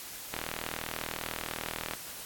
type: click train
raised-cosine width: 0.3 ms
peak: -17 dBFS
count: 65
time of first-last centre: 0.34-1.936 s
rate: 40.1 Hz
effects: white hiss -43 dBFS RMS until 2.25 s + AAC 64 kbps